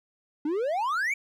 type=exponential sweep; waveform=triangle; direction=up; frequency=284.1 to 2352 Hz; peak=-23 dBFS; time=0.45-1.14 s; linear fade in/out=5 ms; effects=none